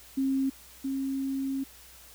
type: tone pair in turn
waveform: sine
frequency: 268.5 / 270.1 Hz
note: C4 / C#4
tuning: +45 / -45 cents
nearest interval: unison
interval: 10 cents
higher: second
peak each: -24 / -28 dBFS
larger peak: first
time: 0.17-0.5 / 0.84-1.64 s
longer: second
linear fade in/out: 10 ms
effects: added 60 Hz sine -58 dBFS peak until 2.14 s + white hiss -52 dBFS RMS until 2.14 s